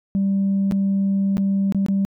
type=tone with dropouts; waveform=sine; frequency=196 Hz; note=G3; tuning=in tune; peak=-15 dBFS; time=0.15-2.05 s; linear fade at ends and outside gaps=0 ms; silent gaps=0.712-0.721 / 1.37-1.38 / 1.723-1.747 / 1.863-1.885 s; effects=tanh soft clip ceiling -14 dBFS